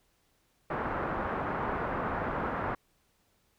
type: low-pass noise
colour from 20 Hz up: white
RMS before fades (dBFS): -33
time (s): 0.7-2.75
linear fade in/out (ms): 5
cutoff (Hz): 1400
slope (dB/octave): 24
effects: pink hiss -71 dBFS RMS until 3.58 s